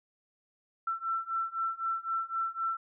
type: beating tone pair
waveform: sine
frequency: 1339 / 1342.9 Hz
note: E6 / E6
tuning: +27 / +32 cents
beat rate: 3.9 Hz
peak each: -34 / -33 dBFS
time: 0.87-2.77 s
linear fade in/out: 5 ms
effects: none